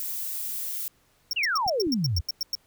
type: noise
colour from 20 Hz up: violet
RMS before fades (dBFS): -32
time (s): 0-0.88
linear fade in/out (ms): 0
type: tone bursts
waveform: square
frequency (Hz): 5500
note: F8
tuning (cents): -27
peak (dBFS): -25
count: 11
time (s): 1.31-2.552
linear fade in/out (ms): 2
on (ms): 22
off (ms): 100
type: exponential sweep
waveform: sine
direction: down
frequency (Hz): 2960 to 73.1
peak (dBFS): -23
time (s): 1.36-2.21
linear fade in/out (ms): 10
type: clicks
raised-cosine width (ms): 5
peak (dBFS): -28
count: 2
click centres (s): 1.665 / 1.869
effects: pink hiss -64 dBFS RMS until 2.66 s